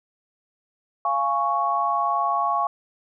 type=chord; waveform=sine; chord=Db major; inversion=first; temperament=just; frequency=693 / 831.5 / 1108.7 Hz; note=F5 / Ab5 / Db6; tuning=-14 / +2 / 0 cents; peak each=-26 / -26 / -22 dBFS; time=1.05-2.67 s; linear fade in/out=2 ms; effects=none